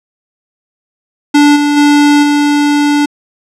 square tone with level steps, 291.6 Hz, D4, 12 cents flat, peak -4 / -9 / -5 / -8 dBFS, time 1.34-3.06 s, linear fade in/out 10 ms, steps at 1.55 / 1.76 / 2.22 s, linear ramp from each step 20 ms, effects low-pass 8000 Hz 12 dB/octave

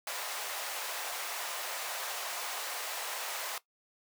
pink high-pass noise, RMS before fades -38 dBFS, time 0.07-3.58 s, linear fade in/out 2 ms, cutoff 600 Hz, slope 24 dB/octave, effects noise-tail reverb RT60 0.1 s tail -17 dB re dry

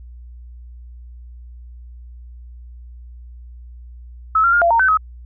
sine tone with pitch steps, 1297 / 1378 / 1414 / 683 / 921 / 1528 / 1274 Hz, E6 / F6 / F6 / F5 / A#5 / G6 / D#6, -28 / -24 / +21 / -39 / -21 / -45 / +41 cents, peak -11 dBFS, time 4.35-4.973 s, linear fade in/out 5 ms, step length 89 ms, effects added 60 Hz sine -35 dBFS peak until 5.25 s

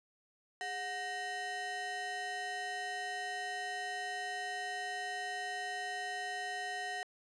square ring-modulated tone, 570 Hz, C#5, 48 cents sharp, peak -35 dBFS, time 0.61-7.03 s, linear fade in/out 0 ms, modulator 1300 Hz, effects resampled to 22050 Hz + 11-bit

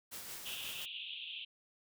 white noise with tremolo, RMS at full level -45 dBFS, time 0.11-0.86 s, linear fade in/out 20 ms, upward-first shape sine, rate 5.7 Hz, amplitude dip 35%
pink band-pass noise, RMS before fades -45 dBFS, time 0.45-1.45 s, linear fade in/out 10 ms, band 2600 to 3600 Hz, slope 96 dB/octave
effects none

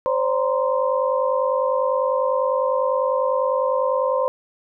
sine tone cluster, 521 / 571 / 942 / 1040 Hz, C5 / D5 / A#5 / C6, -7 / -49 / +18 / -11 cents, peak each -20 / -24 / -28 / -25 dBFS, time 0.06-4.28 s, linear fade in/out 0 ms, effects none

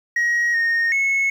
sine tone with pitch steps, 1894 / 1848 / 2191 Hz, A#6 / A#6 / C#7, +27 / -16 / -21 cents, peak -14 dBFS, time 0.16-1.3 s, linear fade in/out 5 ms, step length 380 ms, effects tanh soft clip ceiling -15 dBFS + 8-bit

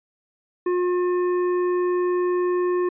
sine tone with hard clipping, 358 Hz, F4, 43 cents sharp, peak -21 dBFS, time 0.66-2.89 s, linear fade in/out 5 ms, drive 9 dB, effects resampled to 8000 Hz

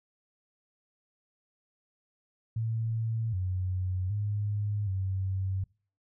sine tone with pitch steps, 112.8 / 92.3 / 103.6 / 95.3 Hz, A2 / F#2 / G#2 / G2, +44 / -4 / -4 / -48 cents, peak -28 dBFS, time 2.56-5.64 s, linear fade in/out 5 ms, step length 770 ms, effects noise-tail reverb RT60 0.4 s tail -24 dB re dry

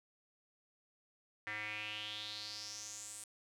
square tone with band-pass filter sweep, 106.1 Hz, G#2, 38 cents sharp, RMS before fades -45 dBFS, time 1.47-3.24 s, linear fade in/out 0 ms, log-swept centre 1900 to 8800 Hz, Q 5.2, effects none

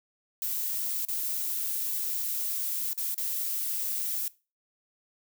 violet noise with dropouts, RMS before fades -31 dBFS, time 0.42-4.28 s, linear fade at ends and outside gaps 1 ms, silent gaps 1.051-1.085 / 2.932-2.977 / 3.144-3.179 s, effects noise-tail reverb RT60 0.3 s tail -20 dB re dry

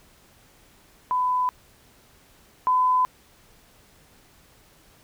sine tone pair in turn, 1002 / 1009.6 Hz, B5 / B5, +25 / +38 cents, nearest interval unison, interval 13 cents, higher second, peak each -20 / -17 dBFS, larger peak second, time 1.11-1.49 / 2.67-3.05 s, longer neither, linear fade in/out 0 ms, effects pink hiss -56 dBFS RMS until 5.03 s

